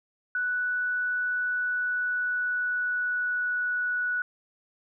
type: tone with pitch glide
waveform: sine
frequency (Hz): 1481 to 1472.5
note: F#6 to F#6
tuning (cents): +1 to -9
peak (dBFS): -25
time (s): 0.35-4.22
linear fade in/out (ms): 2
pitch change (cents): -10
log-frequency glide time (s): 1.43-3.55
effects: none